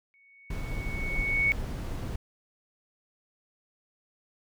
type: tone with exponential growth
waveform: sine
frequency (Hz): 2222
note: C#7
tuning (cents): +4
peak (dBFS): -20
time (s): 0.14-1.52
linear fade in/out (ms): 0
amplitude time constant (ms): 300
type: noise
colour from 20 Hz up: brown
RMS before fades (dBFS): -33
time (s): 0.5-2.16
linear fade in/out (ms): 5
effects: none